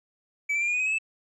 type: tone with pitch steps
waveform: triangle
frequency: 2296 / 2340 / 2385 / 2431 / 2478 / 2526 / 2574 / 2624 Hz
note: D7 / D7 / D7 / D#7 / D#7 / D#7 / E7 / E7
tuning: -40 / -7 / +26 / -41 / -8 / +26 / -42 / -9 cents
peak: -22 dBFS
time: 0.49-0.986 s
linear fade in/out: 10 ms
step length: 62 ms
effects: resampled to 24000 Hz